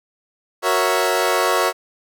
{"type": "chord", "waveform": "20% pulse", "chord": "F# dominant seventh", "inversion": "none", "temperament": "equal", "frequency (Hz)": [370, 466.2, 554.4, 659.3], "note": ["F#4", "A#4", "C#5", "E5"], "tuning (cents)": [0, 0, 0, 0], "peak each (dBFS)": -17, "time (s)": [0.62, 1.73], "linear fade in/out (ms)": 50, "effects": []}